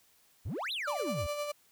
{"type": "exponential two-way sweep", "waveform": "triangle", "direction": "up then down", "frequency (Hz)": [69.6, 4200, 69.6], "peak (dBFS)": -32, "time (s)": [0.45, 1.27], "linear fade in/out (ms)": 10, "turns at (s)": 0.72}
{"type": "tone with tremolo", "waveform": "35% pulse", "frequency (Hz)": 587.3, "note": "D5", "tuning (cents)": 0, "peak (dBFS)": -30, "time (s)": [0.87, 1.52], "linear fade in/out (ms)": 10, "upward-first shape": "sine", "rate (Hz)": 9.7, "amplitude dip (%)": 45}
{"effects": ["white hiss -66 dBFS RMS until 1.71 s"]}